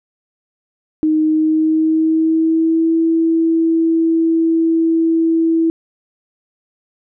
sine tone with pitch glide, 311.1 to 327.5 Hz, D#4 to E4, 0 to -11 cents, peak -11 dBFS, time 1.03-5.7 s, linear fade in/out 0 ms, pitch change +89 cents, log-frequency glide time 1.23-2.94 s, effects none

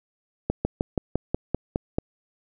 slowing click train, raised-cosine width 2 ms, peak -9 dBFS, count 9, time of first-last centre 0.5-1.985 s, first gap 150 ms, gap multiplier 1.06, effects none

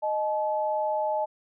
sine tone pair together, 618.4 / 860 Hz, D#5 / A5, -11 / -40 cents, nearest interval tritone, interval 571 cents, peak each -27 dBFS, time 0.02-1.26 s, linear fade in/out 20 ms, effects none

